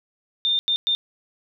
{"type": "tone bursts at uneven times", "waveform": "sine", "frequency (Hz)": 3612, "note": "A7", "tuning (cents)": 45, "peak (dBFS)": -18, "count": 3, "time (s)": [[0.45, 0.59], [0.68, 0.76], [0.87, 0.95]], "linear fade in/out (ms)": 0, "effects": []}